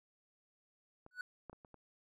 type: clicks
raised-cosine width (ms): 1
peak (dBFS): -40 / -33 / -41 / -42 / -41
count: 5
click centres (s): 1.064 / 1.497 / 1.53 / 1.648 / 1.743
type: tone with exponential growth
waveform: triangle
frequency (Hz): 1480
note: F#6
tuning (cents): 0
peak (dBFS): -34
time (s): 1.11-1.21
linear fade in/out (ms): 2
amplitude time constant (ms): 20
effects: none